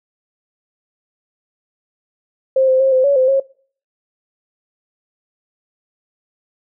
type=tone with pitch steps; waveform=sine; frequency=528 / 520 / 534 / 517 / 563 / 517 / 542 Hz; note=C5 / C5 / C5 / C5 / C#5 / C5 / C#5; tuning=+16 / -11 / +35 / -21 / +27 / -21 / -39 cents; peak=-10 dBFS; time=2.56-3.4 s; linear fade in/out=5 ms; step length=120 ms; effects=noise-tail reverb RT60 0.5 s tail -24 dB re dry